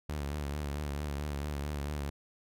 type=tone with vibrato; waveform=sawtooth; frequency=72.7 Hz; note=D2; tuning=17 cents flat; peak=-30 dBFS; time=0.09-2.1 s; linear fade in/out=5 ms; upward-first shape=triangle; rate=4.5 Hz; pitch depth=73 cents each way; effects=none

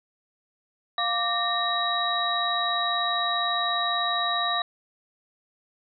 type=tone cluster; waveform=sine; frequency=703 / 1168 / 1832 / 3854 Hz; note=F5 / D6 / A#6 / B7; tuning=+11 / -10 / -31 / -43 cents; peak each=-29 / -28 / -31 / -27 dBFS; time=0.98-4.62 s; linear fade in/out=2 ms; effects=none

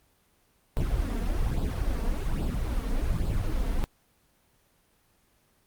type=noise with flanger; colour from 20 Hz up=brown; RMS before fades=-27 dBFS; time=0.77-3.84 s; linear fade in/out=0 ms; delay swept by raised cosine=0.24 to 4.44 ms; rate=1.2 Hz; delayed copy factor=+0.7; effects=pink hiss -66 dBFS RMS until 5.66 s + Opus 24 kbps

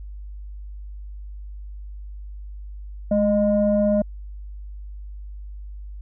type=tone pair together; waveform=sine; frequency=210 / 614.2 Hz; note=G#3 / D#5; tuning=+19 / -23 cents; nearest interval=octave + perfect fifth; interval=1858 cents; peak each=-18 dBFS; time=3.11-4.02 s; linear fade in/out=5 ms; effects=tanh soft clip ceiling -10 dBFS + added 50 Hz sine -33 dBFS peak until 6.01 s

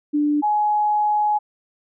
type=tone pair in turn; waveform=sine; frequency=295.2 / 840.5 Hz; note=D4 / G#5; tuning=+9 / +20 cents; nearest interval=octave + tritone; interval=1811 cents; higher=second; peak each=-16 dBFS; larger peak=neither; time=0.13-0.42 / 0.42-1.39 s; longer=second; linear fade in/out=20 ms; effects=none

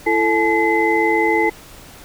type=tone cluster; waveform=sine; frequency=335.8 / 442 / 855 / 2042 Hz; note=E4 / A4 / A5 / C7; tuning=+32 / +8 / -50 / -43 cents; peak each=-19 dBFS; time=0.06-1.5 s; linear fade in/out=10 ms; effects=pink hiss -41 dBFS RMS until 2.04 s

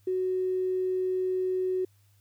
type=tone with tanh clipping; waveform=triangle; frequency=371.1 Hz; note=F#4; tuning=5 cents sharp; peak=-25 dBFS; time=0.07-1.85 s; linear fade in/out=5 ms; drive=3 dB; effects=added 100 Hz sine -60 dBFS peak until 2.2 s + white hiss -69 dBFS RMS until 2.2 s

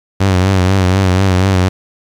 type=tone with vibrato; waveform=sawtooth; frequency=94.1 Hz; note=F#2; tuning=30 cents sharp; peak=-5 dBFS; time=0.2-1.69 s; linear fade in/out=10 ms; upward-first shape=sine; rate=4.1 Hz; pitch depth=67 cents each way; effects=low-pass 7000 Hz 12 dB/octave + 7-bit

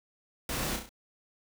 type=noise with echo; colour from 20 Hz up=pink; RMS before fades=-34 dBFS; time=0.49-0.76 s; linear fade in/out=2 ms; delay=33 ms; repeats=4; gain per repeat=-5 dB; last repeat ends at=0.892 s; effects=none

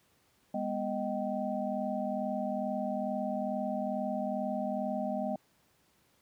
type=tone cluster; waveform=sine; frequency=203.2 / 245.5 / 621 / 772 Hz; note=G#3 / B3 / D#5 / G5; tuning=-38 / -10 / -3 / -27 cents; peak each=-36 / -37 / -35 / -38 dBFS; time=0.54-5.36 s; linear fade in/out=5 ms; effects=pink hiss -69 dBFS RMS until 6.21 s + high-pass 80 Hz 12 dB/octave

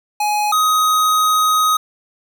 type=tone pair in turn; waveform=square; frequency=838 / 1256.7 Hz; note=G#5 / D#6; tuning=+15 / +17 cents; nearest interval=perfect fifth; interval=702 cents; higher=second; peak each=-16 / -13 dBFS; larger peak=second; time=0.2-0.52 / 0.52-1.77 s; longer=second; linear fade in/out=5 ms; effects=none

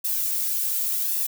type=noise with flanger; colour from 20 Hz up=violet; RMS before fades=-25 dBFS; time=0.04-1.27 s; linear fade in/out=10 ms; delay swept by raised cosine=1.1 to 2.6 ms; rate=0.9 Hz; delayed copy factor=+0.55; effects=none

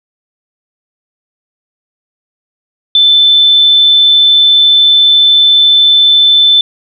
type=tone; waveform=sine; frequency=3526 Hz; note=A7; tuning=3 cents sharp; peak=-3 dBFS; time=2.95-6.61 s; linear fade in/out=2 ms; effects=none

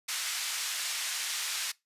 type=band-pass noise; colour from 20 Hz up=white; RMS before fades=-34 dBFS; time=0.08-1.72 s; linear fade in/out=10 ms; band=1500 to 7400 Hz; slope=12 dB/octave; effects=noise-tail reverb RT60 0.2 s tail -22 dB re dry + resampled to 32000 Hz

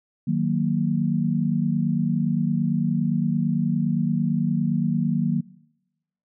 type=chord; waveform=sine; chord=D# minor; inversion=none; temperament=equal; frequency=155.56 / 185 / 233.1 Hz; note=D#3 / F#3 / A#3; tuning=0 / 0 / 0 cents; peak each=-24 dBFS; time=0.27-5.41 s; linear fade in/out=10 ms; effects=noise-tail reverb RT60 0.9 s tail -22 dB re dry

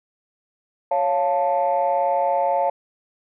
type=chord; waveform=sine; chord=Db augmented; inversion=none; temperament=equal; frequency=554.4 / 698.5 / 880 Hz; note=Db5 / F5 / A5; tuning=0 / 0 / 0 cents; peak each=-21 dBFS; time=0.91-2.7 s; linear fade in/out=5 ms; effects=tanh soft clip ceiling -11 dBFS

